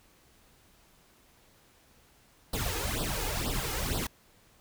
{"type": "noise with flanger", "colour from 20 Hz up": "pink", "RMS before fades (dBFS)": -32, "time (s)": [2.53, 4.07], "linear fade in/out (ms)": 5, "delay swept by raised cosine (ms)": [0.22, 2.42], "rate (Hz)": 2.1, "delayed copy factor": 0.9, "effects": ["pink hiss -62 dBFS RMS until 4.6 s"]}